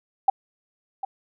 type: tone with echo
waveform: sine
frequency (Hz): 779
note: G5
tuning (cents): -11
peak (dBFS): -12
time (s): 0.28-0.3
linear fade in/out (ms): 5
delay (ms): 750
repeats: 1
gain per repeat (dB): -13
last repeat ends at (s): 1.05
effects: none